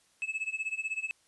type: tone with tremolo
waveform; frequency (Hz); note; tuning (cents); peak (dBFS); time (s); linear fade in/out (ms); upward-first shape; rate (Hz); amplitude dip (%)
triangle; 2599; E7; -25; -27; 0.22-1.11; 0; sine; 16; 90
effects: white hiss -67 dBFS RMS until 1.27 s + resampled to 24000 Hz